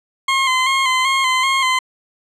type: tone with vibrato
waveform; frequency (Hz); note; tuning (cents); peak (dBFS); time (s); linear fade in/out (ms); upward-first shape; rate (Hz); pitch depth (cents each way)
20% pulse; 1052; C6; +9; -9; 0.28-1.79; 5; square; 2.6; 37
effects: low-pass 7000 Hz 12 dB/octave